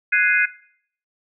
sine chord, Ab dominant seventh, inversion third, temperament equal, 1480 / 1661.2 / 2093 / 2489 Hz, Gb6 / Ab6 / C7 / Eb7, 0 / 0 / 0 / 0 cents, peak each -20 dBFS, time 0.12-0.46 s, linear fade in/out 10 ms, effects noise-tail reverb RT60 0.6 s tail -19 dB re dry

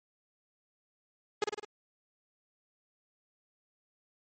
sawtooth tone with echo, 417.9 Hz, G#4, 11 cents sharp, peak -22 dBFS, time 1.42-1.44 s, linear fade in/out 2 ms, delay 52 ms, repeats 4, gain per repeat -4 dB, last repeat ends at 1.648 s, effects MP3 32 kbps

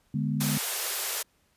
sine chord, G# diminished, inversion second, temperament equal, 146.83 / 207.7 / 246.9 Hz, D3 / G#3 / B3, 0 / 0 / 0 cents, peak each -28 / -30 / -32 dBFS, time 0.14-0.58 s, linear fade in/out 5 ms
white high-pass noise, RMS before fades -30 dBFS, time 0.4-1.23 s, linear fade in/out 10 ms, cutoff 360 Hz, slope 96 dB/octave
effects pink hiss -68 dBFS RMS until 1.56 s + resampled to 32000 Hz

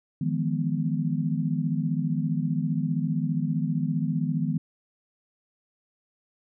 sine chord, F half-diminished seventh, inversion third, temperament equal with one note detuned, 155.56 / 170.72 / 207.7 / 246.9 Hz, Eb3 / F3 / Ab3 / Cb4, 0 / -39 / 0 / 0 cents, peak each -27 / -29 / -32 / -30 dBFS, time 0.21-4.58 s, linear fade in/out 5 ms, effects none

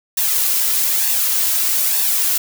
blue noise with flanger, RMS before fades -17 dBFS, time 0.17-2.38 s, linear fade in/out 5 ms, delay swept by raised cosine 1.1 to 3.1 ms, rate 1.1 Hz, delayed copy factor +0.55, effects none

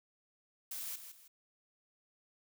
blue noise with echo, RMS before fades -42 dBFS, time 0.71-0.96 s, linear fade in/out 5 ms, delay 160 ms, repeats 2, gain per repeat -9 dB, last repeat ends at 1.28 s, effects none

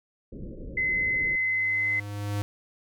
pink low-pass noise, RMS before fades -39 dBFS, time 0.32-1.36 s, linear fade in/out 5 ms, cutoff 560 Hz, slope 96 dB/octave
sine tone, 2046 Hz, C7, 39 cents flat, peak -23 dBFS, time 0.77-2 s, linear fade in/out 5 ms
square tone with exponential growth, 102.5 Hz, G#2, 22 cents flat, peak -26 dBFS, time 0.85-2.42 s, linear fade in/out 0 ms, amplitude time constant 340 ms
effects none

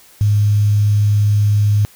sine tone with quantisation, 103.83 Hz, G#2, in tune, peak -10 dBFS, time 0.21-1.85 s, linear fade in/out 0 ms, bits 6, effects white hiss -46 dBFS RMS until 1.95 s

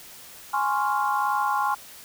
sine chord, Db major seventh, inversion second, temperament equal, 830.6 / 1046.5 / 1108.7 / 1396.9 Hz, Ab5 / C6 / Db6 / F6, 0 / 0 / 0 / 0 cents, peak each -25 / -26 / -29 / -30 dBFS, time 0.53-1.75 s, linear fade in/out 10 ms, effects white hiss -45 dBFS RMS until 2.04 s

